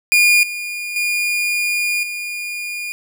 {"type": "tone with level steps", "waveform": "40% pulse", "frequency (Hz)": 2428, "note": "D#7", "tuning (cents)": -43, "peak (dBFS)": [-9, -23, -16, -23], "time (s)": [0.12, 2.92], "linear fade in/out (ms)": 0, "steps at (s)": [0.43, 0.96, 2.03], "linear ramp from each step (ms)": 2, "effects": []}